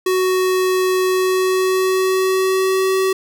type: tone with pitch glide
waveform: square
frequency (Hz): 371.6 to 380.3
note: F#4 to F#4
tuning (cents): +7 to +48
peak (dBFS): -15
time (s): 0.06-3.13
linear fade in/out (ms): 5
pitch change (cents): +41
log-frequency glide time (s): 1.06-2.94
effects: none